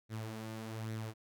sawtooth tone with flanger, 110.7 Hz, A2, 11 cents sharp, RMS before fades -42 dBFS, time 0.09-1.14 s, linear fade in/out 50 ms, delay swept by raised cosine 0.5 to 5.7 ms, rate 1.2 Hz, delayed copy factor +0.5, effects none

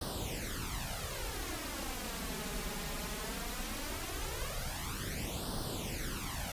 pink noise with flanger, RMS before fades -39 dBFS, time 0.01-6.52 s, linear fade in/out 5 ms, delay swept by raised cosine 0.21 to 4.91 ms, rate 0.18 Hz, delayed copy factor +0.75, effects resampled to 32000 Hz

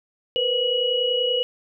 sine tone cluster, 474.6 / 505 / 2916 Hz, A#4 / B4 / F#7, +31 / +39 / -26 cents, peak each -26 / -24 / -22 dBFS, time 0.36-1.43 s, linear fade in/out 0 ms, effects none

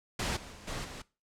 pink noise with level steps, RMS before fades -32 / -47 / -50 / -38 / -44 dBFS, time 0.19-1.02 s, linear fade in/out 5 ms, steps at 0.36 / 0.52 / 0.67 / 0.84 s, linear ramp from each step 10 ms, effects noise-tail reverb RT60 0.3 s tail -20 dB re dry + low-pass 8000 Hz 12 dB/octave

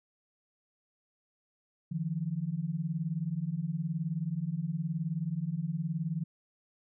sine beating tone pair, 151.8 / 170.8 Hz, D#3 / F3, -42 / -38 cents, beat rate 19 Hz, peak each -34 / -33 dBFS, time 1.91-6.24 s, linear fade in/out 10 ms, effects none

